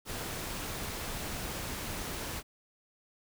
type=noise; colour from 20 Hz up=pink; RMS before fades=-38 dBFS; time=0.05-2.43 s; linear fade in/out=50 ms; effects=none